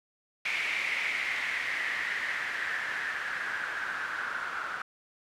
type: noise with low-pass filter sweep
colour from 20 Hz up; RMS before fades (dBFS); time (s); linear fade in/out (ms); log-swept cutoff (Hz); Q
blue; -33; 0.45-4.82; 5; 2300 to 1400; 6
effects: none